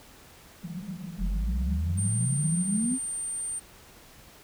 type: band-pass noise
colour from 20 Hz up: pink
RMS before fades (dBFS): -36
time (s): 0.63-2.94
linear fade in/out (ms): 0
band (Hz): 160 to 200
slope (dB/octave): 96
type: exponential sweep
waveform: sine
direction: up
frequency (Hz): 41.2 to 267.9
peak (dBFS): -25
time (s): 1.18-2.99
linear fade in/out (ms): 50
type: tone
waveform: sine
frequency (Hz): 8870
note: C#9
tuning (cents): 0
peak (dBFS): -30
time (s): 1.97-3.6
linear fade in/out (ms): 20
effects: pink hiss -52 dBFS RMS until 4.43 s